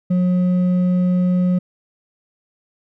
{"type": "tone with hard clipping", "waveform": "sine", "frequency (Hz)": 180.5, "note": "F#3", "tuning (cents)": -43, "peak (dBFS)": -15, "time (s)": [0.1, 1.59], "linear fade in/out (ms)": 10, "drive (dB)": 4, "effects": []}